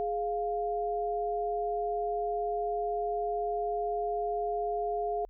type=tone pair together; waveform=sine; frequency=416.7 / 700.8 Hz; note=G#4 / F5; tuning=+6 / +6 cents; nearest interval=major sixth; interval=900 cents; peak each=-32 / -31 dBFS; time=0-5.25 s; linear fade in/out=0 ms; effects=added 41 Hz sine -51 dBFS peak until 5.29 s